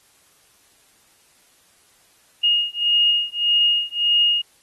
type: beating tone pair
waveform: sine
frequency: 2856 / 2857.7 Hz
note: F7 / F7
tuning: +38 / +39 cents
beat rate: 1.7 Hz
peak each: -19 dBFS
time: 2.43-4.42 s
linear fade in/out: 10 ms
effects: white hiss -57 dBFS RMS until 4.62 s + AAC 32 kbps